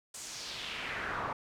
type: noise with band-pass filter sweep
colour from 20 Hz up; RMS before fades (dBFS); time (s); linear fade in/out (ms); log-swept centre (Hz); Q
brown; -39; 0.14-1.33; 5; 8300 to 1000; 2.2
effects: none